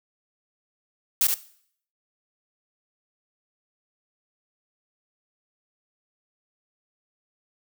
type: noise with echo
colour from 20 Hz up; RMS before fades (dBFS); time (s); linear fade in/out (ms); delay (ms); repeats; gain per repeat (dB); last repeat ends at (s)
blue; -20; 1.21-1.27; 2; 72; 1; -4; 1.342
effects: noise-tail reverb RT60 0.6 s tail -17 dB re dry